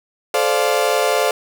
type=chord; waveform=35% pulse; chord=D minor seventh; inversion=second; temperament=equal with one note detuned; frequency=432.2 / 523.3 / 587.3 / 698.5 Hz; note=A4 / C5 / D5 / F5; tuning=-31 / 0 / 0 / 0 cents; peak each=-19 dBFS; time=0.34-1.31 s; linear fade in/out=2 ms; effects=none

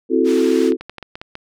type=chord; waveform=sine; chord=F# half-diminished seventh; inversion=second; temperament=equal; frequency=261.6 / 329.6 / 370 / 440 Hz; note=C4 / E4 / F#4 / A4; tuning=0 / 0 / 0 / 0 cents; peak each=-18 dBFS; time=0.09-0.77 s; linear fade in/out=50 ms
type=band-pass noise; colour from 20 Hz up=pink; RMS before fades=-34 dBFS; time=0.24-0.72 s; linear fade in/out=50 ms; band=1200 to 6800 Hz; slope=12 dB/octave
type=clicks; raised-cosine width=0.3 ms; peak=-16 dBFS; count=8; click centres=0.721 / 0.81 / 0.896 / 0.983 / 1.027 / 1.155 / 1.215 / 1.354 s
effects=none

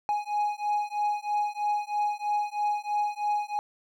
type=beating tone pair; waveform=triangle; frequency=830.6 / 833.7 Hz; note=G#5 / G#5; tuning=0 / +6 cents; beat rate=3.1 Hz; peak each=-27 dBFS; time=0.09-3.59 s; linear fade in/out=0 ms; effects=none

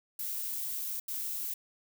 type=noise bursts at uneven times; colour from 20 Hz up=violet; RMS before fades=-36 dBFS; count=2; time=0.19-1 / 1.08-1.54 s; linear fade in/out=5 ms; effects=none

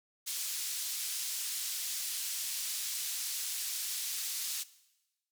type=band-pass noise; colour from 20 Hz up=pink; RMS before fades=-37 dBFS; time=0.26-4.64 s; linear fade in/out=20 ms; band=4600 to 16000 Hz; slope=12 dB/octave; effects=noise-tail reverb RT60 1.0 s tail -18 dB re dry

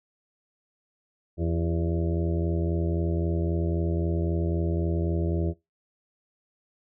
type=harmonic tone with a mistuned harmonic; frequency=83.8 Hz; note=E2; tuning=29 cents sharp; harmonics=1 / 2 / 3 / 4 / 5 / 6 / 7 / 8; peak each=-26 / -30 / -42 / -31 / -36 / -43 / -38 / -43 dBFS; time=1.37-5.54 s; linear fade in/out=50 ms; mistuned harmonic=5; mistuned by=-53 cents; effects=noise-tail reverb RT60 0.2 s tail -20 dB re dry

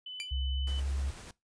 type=tone; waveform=sine; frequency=3008 Hz; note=F#7; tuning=28 cents sharp; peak=-39 dBFS; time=0.06-0.8 s; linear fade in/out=5 ms
type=tone with exponential decay; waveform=sawtooth; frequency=2366 Hz; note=D7; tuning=12 cents sharp; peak=-29 dBFS; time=0.2-0.31 s; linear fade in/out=0 ms; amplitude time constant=22 ms
type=tone with pitch glide; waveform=sine; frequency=65.4 to 68.61 Hz; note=C2 to C#2; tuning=0 to -17 cents; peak=-30 dBFS; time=0.31-1.11 s; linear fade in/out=10 ms; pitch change=+83 cents; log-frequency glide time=0.51-0.86 s
type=noise with tremolo; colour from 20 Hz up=pink; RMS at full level=-47 dBFS; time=0.67-1.31 s; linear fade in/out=2 ms; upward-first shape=triangle; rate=10 Hz; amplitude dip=25%
effects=noise-tail reverb RT60 0.2 s tail -21 dB re dry + resampled to 22050 Hz

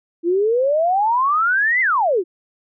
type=exponential two-way sweep; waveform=sine; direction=up then down; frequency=329.6 to 2093 to 329.6 Hz; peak=-14 dBFS; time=0.23-2.24 s; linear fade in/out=50 ms; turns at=1.81 s; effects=none

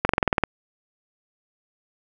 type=slowing click train; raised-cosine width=0.5 ms; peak=-3 dBFS; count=9; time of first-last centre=0.05-0.437 s; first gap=42 ms; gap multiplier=1.04; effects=none

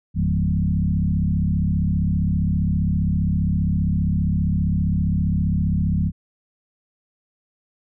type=tone with frequency modulation; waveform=sine; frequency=128.3 Hz; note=C3; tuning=34 cents flat; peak=-17 dBFS; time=0.14-6.12 s; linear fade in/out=50 ms; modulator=35.1 Hz; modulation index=2.2; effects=none

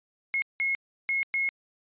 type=tone bursts at uneven times; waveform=sine; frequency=2167 Hz; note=C#7; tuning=40 cents flat; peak=-24 dBFS; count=4; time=0.34-0.42 / 0.6-0.75 / 1.09-1.23 / 1.34-1.49 s; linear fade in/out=0 ms; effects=resampled to 8000 Hz

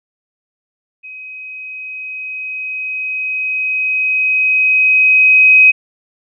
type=tone with level ramp; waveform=sine; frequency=2527 Hz; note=D#7; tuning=26 cents sharp; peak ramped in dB=-29 to -3 dBFS; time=1.03-5.72 s; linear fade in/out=20 ms; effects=none

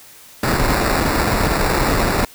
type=noise with sample-and-hold; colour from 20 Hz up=pink; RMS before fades=-17 dBFS; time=0.43-2.25 s; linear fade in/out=2 ms; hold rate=3150 Hz; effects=white hiss -43 dBFS RMS until 2.34 s

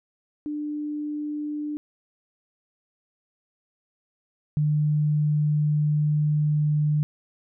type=tone pair in turn; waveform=sine; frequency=297.8 / 150.07 Hz; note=D4 / D3; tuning=+24 / +38 cents; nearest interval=octave; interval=1186 cents; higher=first; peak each=-27 / -19 dBFS; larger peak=second; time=0.46-1.77 / 4.57-7.03 s; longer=second; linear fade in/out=0 ms; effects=none

